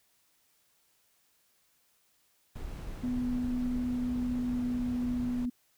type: noise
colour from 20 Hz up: brown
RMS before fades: -40 dBFS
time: 2.55-5.46 s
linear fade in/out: 10 ms
type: tone with pitch glide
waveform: sine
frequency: 247.6 to 245.5 Hz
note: B3 to B3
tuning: +5 to -10 cents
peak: -29 dBFS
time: 3.03-5.5 s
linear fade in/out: 10 ms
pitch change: -15 cents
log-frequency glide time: 3.81-5.03 s
effects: white hiss -70 dBFS RMS until 5.77 s